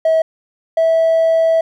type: tone pair in turn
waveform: triangle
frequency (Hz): 644 / 653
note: E5 / E5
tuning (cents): -41 / -17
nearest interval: unison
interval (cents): 24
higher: second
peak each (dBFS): -7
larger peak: neither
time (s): 0.05-0.22 / 0.77-1.61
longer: second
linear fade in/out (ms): 5
effects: tanh soft clip ceiling -6 dBFS